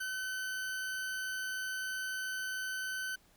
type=tone; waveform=40% pulse; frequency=1521 Hz; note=F#6; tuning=47 cents sharp; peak=-35 dBFS; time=0-3.16 s; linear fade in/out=10 ms; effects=pink hiss -66 dBFS RMS until 3.36 s